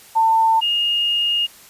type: tone pair in turn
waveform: sine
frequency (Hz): 896 / 2845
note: A5 / F7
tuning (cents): +31 / +31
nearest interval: octave + minor sixth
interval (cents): 2000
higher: second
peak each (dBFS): -12 / -16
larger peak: first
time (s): 0.15-0.61 / 0.61-1.47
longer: second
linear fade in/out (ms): 20
effects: white hiss -45 dBFS RMS until 1.69 s + resampled to 32000 Hz